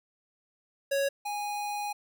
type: tone pair in turn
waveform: square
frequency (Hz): 554.4 / 825.6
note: C#5 / G#5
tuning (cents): 0 / -10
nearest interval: perfect fifth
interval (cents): 690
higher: second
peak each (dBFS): -26 / -32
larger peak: first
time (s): 0.91-1.09 / 1.25-1.93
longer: second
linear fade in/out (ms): 10
effects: none